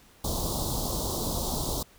pink band-stop noise, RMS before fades -30 dBFS, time 0.24-1.83 s, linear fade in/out 5 ms, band 1100 to 3600 Hz, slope 48 dB/octave, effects pink hiss -57 dBFS RMS until 1.98 s

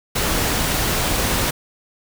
pink noise, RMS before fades -20 dBFS, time 0.15-1.51 s, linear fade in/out 10 ms, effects none

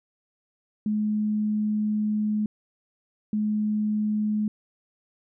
sine tone bursts at uneven times, 212.1 Hz, G#3, 37 cents sharp, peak -22 dBFS, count 2, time 0.86-2.46 / 3.33-4.48 s, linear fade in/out 2 ms, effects none

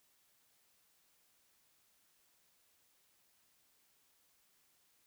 silence, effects white hiss -73 dBFS RMS until 5.06 s

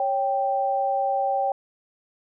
sine tone pair together, 553.3 / 784 Hz, C#5 / G5, -3 / 0 cents, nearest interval tritone, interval 603 cents, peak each -26 / -22 dBFS, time 0-1.52 s, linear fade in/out 2 ms, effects none

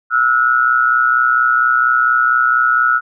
sine tone pair together, 1318.5 / 1442.8 Hz, E6 / F#6, 0 / -44 cents, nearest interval major second, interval 156 cents, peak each -13 dBFS, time 0.1-3.01 s, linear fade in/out 50 ms, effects none

